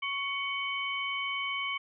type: tone cluster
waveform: sine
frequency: 1110 / 2236 / 3048 Hz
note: C#6 / C#7 / G7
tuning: +2 / +14 / -49 cents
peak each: -36 / -33 / -37 dBFS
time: 0.02-1.78 s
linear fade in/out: 10 ms
effects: none